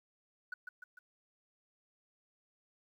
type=tone with echo; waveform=sine; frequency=1479 Hz; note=F#6; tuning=1 cent flat; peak=-36 dBFS; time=0.52-0.54 s; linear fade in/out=5 ms; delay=150 ms; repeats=3; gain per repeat=-5 dB; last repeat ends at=0.99 s; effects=tanh soft clip ceiling -36 dBFS + 12-bit